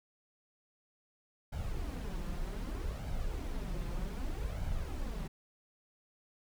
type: noise with flanger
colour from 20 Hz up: brown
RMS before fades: -37 dBFS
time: 1.52-5.28 s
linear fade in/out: 10 ms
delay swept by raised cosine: 1.3 to 5.8 ms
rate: 0.64 Hz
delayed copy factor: +0.55
effects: none